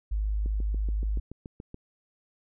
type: tone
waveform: sine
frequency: 51.91 Hz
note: G#1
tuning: in tune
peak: -25 dBFS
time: 0.11-1.2 s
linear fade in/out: 10 ms
type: click train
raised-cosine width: 3 ms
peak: -27 dBFS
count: 10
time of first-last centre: 0.46-1.744 s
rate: 7.01 Hz
effects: none